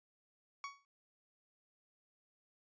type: tone with exponential decay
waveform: 30% pulse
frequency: 1120 Hz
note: C#6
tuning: 18 cents sharp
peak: -36 dBFS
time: 0.64-0.85 s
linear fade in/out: 1 ms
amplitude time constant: 44 ms
effects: resampled to 16000 Hz